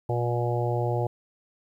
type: harmonic tone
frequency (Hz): 120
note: B2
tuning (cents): -49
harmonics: 1 / 3 / 4 / 5 / 6 / 7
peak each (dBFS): -26 / -31 / -32 / -33 / -34 / -34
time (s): 0.09-1.07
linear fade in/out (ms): 5
effects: 10-bit